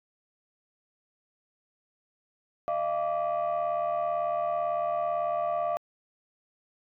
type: tone cluster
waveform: sine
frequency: 608 / 686 / 1161 Hz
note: D#5 / F5 / D6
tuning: -40 / -31 / -20 cents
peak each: -30 / -27 / -33 dBFS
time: 2.68-5.77 s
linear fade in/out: 0 ms
effects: tanh soft clip ceiling -21 dBFS